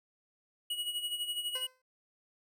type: tone with tremolo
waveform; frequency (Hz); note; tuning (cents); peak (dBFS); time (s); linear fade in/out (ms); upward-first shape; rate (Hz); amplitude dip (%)
square; 2910; F#7; -29; -32; 0.7-1.67; 5; sine; 12; 65
type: tone with exponential decay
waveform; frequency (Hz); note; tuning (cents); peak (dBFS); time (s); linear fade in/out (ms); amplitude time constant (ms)
15% pulse; 513; C5; -34; -33; 1.55-1.82; 5; 58
effects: none